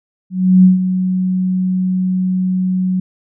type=tone with ADSR envelope; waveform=sine; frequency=185 Hz; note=F#3; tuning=in tune; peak=-3 dBFS; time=0.3-3 s; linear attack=340 ms; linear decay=140 ms; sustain=-10 dB; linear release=5 ms; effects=none